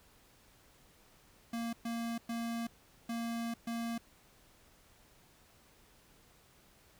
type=tone bursts at uneven times; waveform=square; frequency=232 Hz; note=A#3; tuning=8 cents flat; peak=-36 dBFS; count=5; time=1.53-1.73 / 1.85-2.18 / 2.29-2.67 / 3.09-3.54 / 3.67-3.98 s; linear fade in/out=5 ms; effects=pink hiss -64 dBFS RMS until 6.99 s